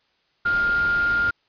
sine tone in noise, 1408 Hz, F6, 14 cents sharp, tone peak -18 dBFS, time 0.45-1.31 s, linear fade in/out 10 ms, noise pink, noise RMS -34 dBFS, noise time 0.45-1.31 s, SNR +13 dB, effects white hiss -66 dBFS RMS until 1.48 s + resampled to 11025 Hz

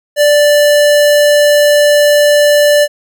square tone, 587 Hz, D5, 1 cent flat, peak -6 dBFS, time 0.16-2.88 s, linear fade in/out 50 ms, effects none

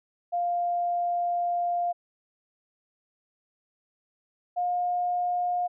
sine tone pair in turn, 700 / 712.6 Hz, F5 / F5, +4 / +35 cents, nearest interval unison, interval 31 cents, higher second, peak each -24 dBFS, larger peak neither, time 0.32-1.93 / 4.56-5.68 s, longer first, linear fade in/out 20 ms, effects none

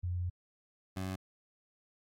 sine / 20% pulse tone pair in turn, 88.9 / 94.19 Hz, F2 / F#2, +31 / +31 cents, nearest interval minor second, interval 100 cents, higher second, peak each -32 / -31 dBFS, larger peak second, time 0.03-0.3 / 0.96-1.16 s, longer first, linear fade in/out 10 ms, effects AAC 48 kbps

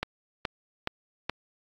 click train, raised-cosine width 0.3 ms, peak -12 dBFS, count 4, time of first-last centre 0.03-1.296 s, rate 2.37 Hz, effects AAC 64 kbps

